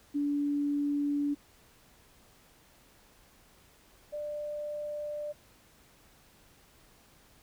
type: tone pair in turn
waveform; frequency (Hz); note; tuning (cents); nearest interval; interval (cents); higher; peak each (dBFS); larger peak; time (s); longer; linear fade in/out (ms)
sine; 288.3 / 593.8; D4 / D5; -32 / +19; octave + minor second; 1251; second; -27 / -34; first; 0.14-1.35 / 4.12-5.33; neither; 20
effects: pink hiss -61 dBFS RMS until 7.42 s